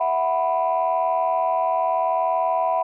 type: chord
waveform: sine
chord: E suspended second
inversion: none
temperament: equal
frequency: 659.3 / 740 / 987.8 Hz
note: E5 / F#5 / B5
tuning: 0 / 0 / 0 cents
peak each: -22 dBFS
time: 0-2.83 s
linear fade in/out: 10 ms
effects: tanh soft clip ceiling -12 dBFS